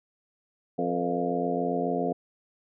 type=harmonic tone with a mistuned harmonic; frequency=87.31 Hz; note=F2; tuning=in tune; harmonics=2 / 3 / 4 / 5 / 6 / 7 / 8; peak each=-34 / -31 / -36 / -31 / -34 / -36 / -31 dBFS; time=0.78-2.13 s; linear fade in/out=10 ms; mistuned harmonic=6; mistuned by=-78 cents; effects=none